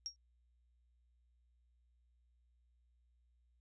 sine tone with exponential decay, 5590 Hz, F8, 1 cent sharp, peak -35 dBFS, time 0.06-0.16 s, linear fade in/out 0 ms, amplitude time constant 21 ms, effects added 60 Hz sine -70 dBFS peak until 3.6 s + resampled to 22050 Hz

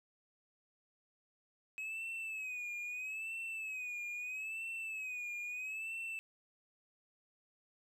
triangle tone with vibrato, 2550 Hz, D#7, 42 cents sharp, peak -38 dBFS, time 1.78-6.19 s, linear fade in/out 0 ms, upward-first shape sine, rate 0.77 Hz, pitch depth 92 cents each way, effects none

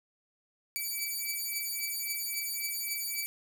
5% pulse beating tone pair, 2300 / 2303.7 Hz, D7 / D7, -37 / -34 cents, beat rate 3.7 Hz, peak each -26 dBFS, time 0.76-3.26 s, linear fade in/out 0 ms, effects 10-bit

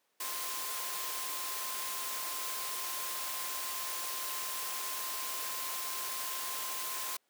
sine tone in noise, 1046.5 Hz, C6, in tune, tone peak -44 dBFS, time 0.2-7.17 s, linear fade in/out 5 ms, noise white, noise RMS -38 dBFS, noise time 0.2-7.17 s, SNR -9 dB, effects pink hiss -75 dBFS RMS until 7.29 s + high-pass 400 Hz 12 dB/octave

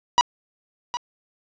45% pulse tone with echo, 971 Hz, B5, 30 cents flat, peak -12 dBFS, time 0.18-0.21 s, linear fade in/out 0 ms, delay 760 ms, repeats 1, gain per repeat -12 dB, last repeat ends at 0.97 s, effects resampled to 16000 Hz + 7-bit

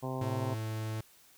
harmonic tone, 130.2 Hz, C3, 8 cents flat, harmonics 1 / 2 / 3 / 4 / 5 / 6 / 7 / 8, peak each -37 / -40 / -42 / -43 / -44 / -45 / -45 / -46 dBFS, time 0.02-0.55 s, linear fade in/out 20 ms
45% pulse tone with pitch glide, 110.7 to 109.55 Hz, A2 to A2, +11 to -7 cents, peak -34 dBFS, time 0.21-1.01 s, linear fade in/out 5 ms, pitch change -18 cents, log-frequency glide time 0.35-0.71 s
effects white hiss -61 dBFS RMS until 1.37 s

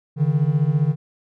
triangle beating tone pair, 141.9 / 156.9 Hz, C#3 / D#3, +41 / +15 cents, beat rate 15 Hz, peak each -17 / -17 dBFS, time 0.16-0.96 s, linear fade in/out 50 ms, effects none

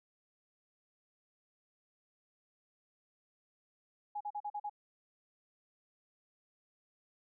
sine tone bursts, 830 Hz, G#5, 1 cent flat, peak -36 dBFS, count 6, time 4.15-4.697 s, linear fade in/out 10 ms, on 57 ms, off 41 ms, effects none

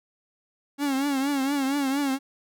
45% pulse tone with vibrato, 276.3 Hz, C#4, 6 cents flat, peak -23 dBFS, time 0.78-2.19 s, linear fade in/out 50 ms, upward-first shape triangle, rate 4.3 Hz, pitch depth 99 cents each way, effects none

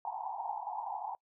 white band-pass noise, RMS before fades -39 dBFS, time 0.05-1.15 s, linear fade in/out 2 ms, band 740 to 940 Hz, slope 96 dB/octave, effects noise-tail reverb RT60 0.1 s tail -24 dB re dry

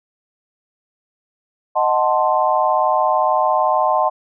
sine chord, D# diminished seventh, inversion none, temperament equal, 622.3 / 740 / 880 / 1046.5 Hz, D#5 / F#5 / A5 / C6, 0 / 0 / 0 / 0 cents, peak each -19 dBFS, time 1.75-4.1 s, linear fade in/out 20 ms, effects none

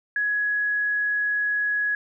sine tone, 1676 Hz, G#6, 15 cents sharp, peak -21 dBFS, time 0.16-1.95 s, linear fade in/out 2 ms, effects none

